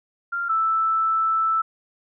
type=tone pair in turn; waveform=sine; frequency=1390 / 1320 Hz; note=F6 / E6; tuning=-9 / +2 cents; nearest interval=minor second; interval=89 cents; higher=first; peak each=-23 / -18 dBFS; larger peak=second; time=0.32-0.49 / 0.49-1.62 s; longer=second; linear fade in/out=10 ms; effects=none